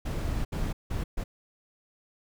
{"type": "noise bursts at uneven times", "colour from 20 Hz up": "brown", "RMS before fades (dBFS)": -30, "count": 4, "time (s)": [[0.05, 0.45], [0.52, 0.73], [0.9, 1.04], [1.17, 1.24]], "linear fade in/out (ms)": 10, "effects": []}